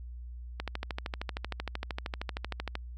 click train, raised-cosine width 0.3 ms, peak -18 dBFS, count 29, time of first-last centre 0.6-2.754 s, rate 13 Hz, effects added 60 Hz sine -40 dBFS peak until 2.97 s

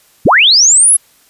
sine linear sweep, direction up, 40.1 to 11130 Hz, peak -4 dBFS, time 0.25-0.97 s, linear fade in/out 10 ms, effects white hiss -49 dBFS RMS until 1.29 s + resampled to 32000 Hz

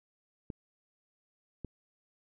clicks, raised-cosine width 3 ms, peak -26 dBFS, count 2, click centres 0.502 / 1.647 s, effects none

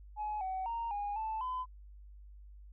sine tone with pitch steps, 846 / 755 / 927 / 819 / 878 / 1014 Hz, G#5 / F#5 / A#5 / G#5 / A5 / B5, +32 / +35 / -10 / -24 / -4 / +45 cents, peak -33 dBFS, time 0.16-1.66 s, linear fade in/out 50 ms, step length 250 ms, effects tanh soft clip ceiling -31 dBFS + added 50 Hz sine -50 dBFS peak until 2.72 s

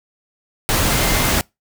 sine tone in noise, 2093 Hz, C7, in tune, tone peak -28 dBFS, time 0.91-1.31 s, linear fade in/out 0 ms, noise pink, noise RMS -17 dBFS, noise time 0.69-1.41 s, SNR -14 dB, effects noise-tail reverb RT60 0.2 s tail -25 dB re dry

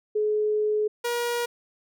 sine / sawtooth tone pair in turn, 424.6 / 477.5 Hz, G#4 / A#4, +38 / +42 cents, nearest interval major second, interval 204 cents, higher second, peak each -21 dBFS, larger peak neither, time 0.15-0.88 / 1.04-1.46 s, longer first, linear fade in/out 10 ms, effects none

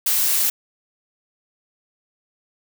blue noise, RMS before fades -19 dBFS, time 0.06-0.5 s, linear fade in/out 5 ms, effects none

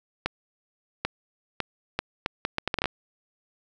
accelerating click train, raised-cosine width 0.3 ms, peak -9 dBFS, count 13, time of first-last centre 0.26-2.857 s, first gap 790 ms, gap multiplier 0.7, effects none

